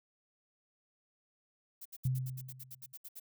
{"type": "noise bursts", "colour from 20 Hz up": "violet", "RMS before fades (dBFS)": -47, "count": 13, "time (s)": [1.81, 3.199], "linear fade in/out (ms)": 10, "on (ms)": 45, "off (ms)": 67}
{"type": "tone with exponential decay", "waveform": "sine", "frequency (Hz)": 129.3, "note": "C3", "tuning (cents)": -20, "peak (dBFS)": -27, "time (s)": [2.05, 2.93], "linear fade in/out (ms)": 5, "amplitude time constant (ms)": 190}
{"effects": []}